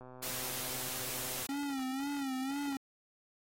click train, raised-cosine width 1 ms, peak -37 dBFS, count 181, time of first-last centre 0.01-1.427 s, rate 127 Hz
white noise, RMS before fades -39 dBFS, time 0.22-1.47 s, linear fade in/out 10 ms
square tone with vibrato, 272.3 Hz, C#4, 31 cents flat, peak -35 dBFS, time 1.49-2.77 s, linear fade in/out 2 ms, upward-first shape sine, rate 2 Hz, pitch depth 88 cents each way
effects AAC 48 kbps

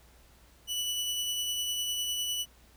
sawtooth tone with tremolo, 2960 Hz, F#7, in tune, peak -26 dBFS, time 0.67-2.46 s, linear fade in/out 50 ms, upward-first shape sine, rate 9.9 Hz, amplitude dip 25%, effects added 60 Hz sine -59 dBFS peak until 2.76 s + pink hiss -61 dBFS RMS until 2.76 s

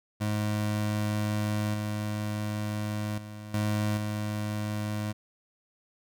25% pulse tone with level steps, 105.6 Hz, G#2, 29 cents sharp, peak -23 / -26 / -36 / -22 / -26 dBFS, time 0.2-5.13 s, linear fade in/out 20 ms, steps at 1.74 / 3.18 / 3.54 / 3.97 s, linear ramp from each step 2 ms, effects none

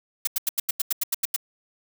blue noise bursts, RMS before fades -23 dBFS, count 11, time 0.25-1.363 s, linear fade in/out 5 ms, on 23 ms, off 86 ms, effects none

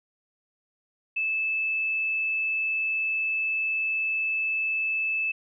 sine tone, 2621 Hz, E7, 11 cents flat, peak -24 dBFS, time 1.16-5.32 s, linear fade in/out 10 ms, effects none

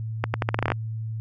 accelerating click train, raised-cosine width 0.5 ms, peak -7 dBFS, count 11, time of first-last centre 0.24-0.719 s, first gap 100 ms, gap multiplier 0.82, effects added 111 Hz sine -28 dBFS peak until 1.2 s

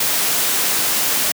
white noise, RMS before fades -18 dBFS, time 0-1.32 s, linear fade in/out 5 ms, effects high-pass 150 Hz 12 dB/octave

